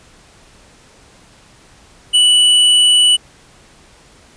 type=tone; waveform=square; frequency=2960 Hz; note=F#7; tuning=in tune; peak=-8 dBFS; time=2.13-3.17 s; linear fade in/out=20 ms; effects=pink hiss -46 dBFS RMS until 4.36 s + resampled to 22050 Hz